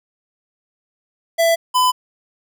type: tone pair in turn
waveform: square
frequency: 666 / 1006.4 Hz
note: E5 / B5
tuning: +18 / +32 cents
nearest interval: perfect fifth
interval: 714 cents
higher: second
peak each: -13 dBFS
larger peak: neither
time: 1.38-1.56 / 1.74-1.92 s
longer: neither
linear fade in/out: 20 ms
effects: none